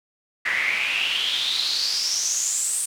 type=noise with band-pass filter sweep; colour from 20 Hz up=pink; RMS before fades=-24 dBFS; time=0.45-2.86 s; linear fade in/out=10 ms; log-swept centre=1900 to 8900 Hz; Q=7.4; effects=none